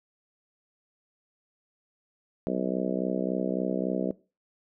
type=harmonic tone; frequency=63.6 Hz; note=C2; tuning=48 cents flat; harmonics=3 / 4 / 5 / 6 / 7 / 8 / 9 / 10; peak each=-32 / -33 / -34 / -35 / -35 / -36 / -37 / -37 dBFS; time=2.47-4.11 s; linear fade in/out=0 ms; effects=noise-tail reverb RT60 0.3 s tail -19 dB re dry